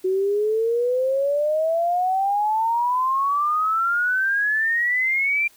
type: exponential sweep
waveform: sine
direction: up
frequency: 369.3 to 2384 Hz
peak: -18 dBFS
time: 0.04-5.48 s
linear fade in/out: 10 ms
effects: white hiss -54 dBFS RMS until 5.56 s